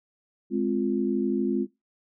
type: chord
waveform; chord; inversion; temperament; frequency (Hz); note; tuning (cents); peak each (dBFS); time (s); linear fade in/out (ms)
sine; F minor; first; just; 209.5 / 261.9 / 349.2; Ab3 / C4 / F4; +15 / +2 / 0; -27; 0.5-1.67; 50
effects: noise-tail reverb RT60 0.2 s tail -19 dB re dry